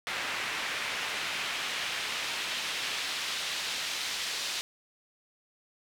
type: noise with band-pass filter sweep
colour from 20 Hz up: pink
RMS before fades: -34 dBFS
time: 0.07-4.61 s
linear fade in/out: 0 ms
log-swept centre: 2100 to 4000 Hz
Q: 1.1
effects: none